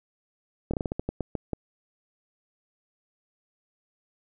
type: slowing click train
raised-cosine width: 2 ms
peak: -15 dBFS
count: 11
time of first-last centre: 0.71-1.533 s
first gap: 26 ms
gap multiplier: 1.24
effects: none